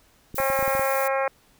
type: clicks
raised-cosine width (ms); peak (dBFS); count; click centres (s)
3; -23; 8; 0.344 / 0.401 / 0.501 / 0.591 / 0.627 / 0.679 / 0.751 / 0.795
type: noise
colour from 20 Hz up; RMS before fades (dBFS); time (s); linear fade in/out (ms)
violet; -32; 0.35-1.08; 5
type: harmonic tone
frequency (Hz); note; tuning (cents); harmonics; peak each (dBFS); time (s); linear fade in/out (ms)
269.8; C#4; -47; 2 / 3 / 4 / 5 / 6 / 7 / 8 / 9; -24 / -28 / -30 / -32 / -34 / -35 / -36 / -37; 0.38-1.28; 2
effects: pink hiss -59 dBFS RMS until 1.59 s